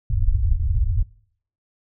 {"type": "low-pass noise", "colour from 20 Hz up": "pink", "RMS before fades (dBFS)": -19, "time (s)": [0.1, 1.03], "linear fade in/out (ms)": 5, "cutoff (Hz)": 110, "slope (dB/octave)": 96, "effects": ["noise-tail reverb RT60 0.6 s tail -22 dB re dry"]}